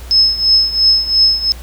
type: tone with tremolo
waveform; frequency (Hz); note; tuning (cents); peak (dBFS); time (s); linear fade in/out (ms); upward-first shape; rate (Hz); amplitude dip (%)
sine; 5190; E8; -28; -5; 0.11-1.52; 0; triangle; 2.9; 85
effects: added 60 Hz sine -29 dBFS peak until 1.62 s + pink hiss -38 dBFS RMS until 1.62 s